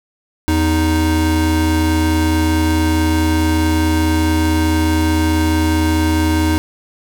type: tone pair together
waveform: square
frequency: 82.41 / 311.9 Hz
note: E2 / D#4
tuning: 0 / +4 cents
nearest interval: octave + major seventh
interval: 2304 cents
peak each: -16 dBFS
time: 0.48-6.58 s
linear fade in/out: 0 ms
effects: none